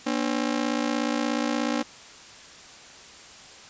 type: ring-modulated tone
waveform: sawtooth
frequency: 267.4 Hz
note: C4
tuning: 38 cents sharp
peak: -17 dBFS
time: 0.06-1.83 s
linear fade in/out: 10 ms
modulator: 28.4 Hz
effects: white hiss -46 dBFS RMS until 3.69 s + resampled to 16000 Hz